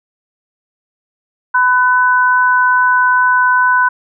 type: tone pair together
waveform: sine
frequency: 1003 / 1500.4 Hz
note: B5 / F#6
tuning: +26 / +24 cents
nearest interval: perfect fifth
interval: 698 cents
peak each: -11 dBFS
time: 1.54-3.89 s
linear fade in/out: 10 ms
effects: none

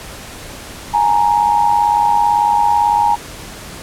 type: tone pair together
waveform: sine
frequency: 834.3 / 932.3 Hz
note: G#5 / A#5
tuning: +8 / 0 cents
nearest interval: major second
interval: 192 cents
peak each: -13 dBFS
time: 0.93-3.16 s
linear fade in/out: 20 ms
effects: pink hiss -32 dBFS RMS until 3.82 s + low-pass 12000 Hz 12 dB/octave

